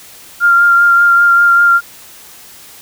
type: tone with vibrato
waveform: sine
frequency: 1394 Hz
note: F6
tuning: 4 cents flat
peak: -5 dBFS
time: 0.4-1.81 s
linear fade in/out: 50 ms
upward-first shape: sine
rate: 5.1 Hz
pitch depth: 16 cents each way
effects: white hiss -37 dBFS RMS until 2.81 s